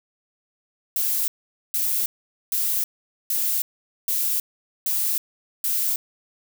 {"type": "noise bursts", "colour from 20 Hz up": "violet", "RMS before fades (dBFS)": -23, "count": 7, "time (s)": [0.96, 5.96], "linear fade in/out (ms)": 2, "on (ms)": 320, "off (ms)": 460, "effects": []}